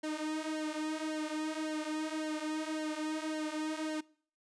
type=tone with flanger; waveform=sawtooth; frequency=310.1 Hz; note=D#4; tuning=6 cents flat; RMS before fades=-37 dBFS; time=0.03-4.01 s; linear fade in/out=10 ms; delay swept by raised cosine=0.81 to 5.11 ms; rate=1.8 Hz; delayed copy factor=-0.8; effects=noise-tail reverb RT60 0.5 s tail -23 dB re dry + resampled to 22050 Hz